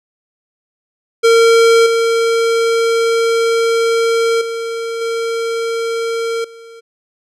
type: tone with level steps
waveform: square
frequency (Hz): 458.8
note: A#4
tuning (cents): -28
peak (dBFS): -7 / -12 / -20 / -17 / -35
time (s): 1.23-6.81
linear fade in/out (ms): 20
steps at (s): 1.86 / 4.41 / 5.01 / 6.44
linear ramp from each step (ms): 5
effects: low-pass 8000 Hz 12 dB/octave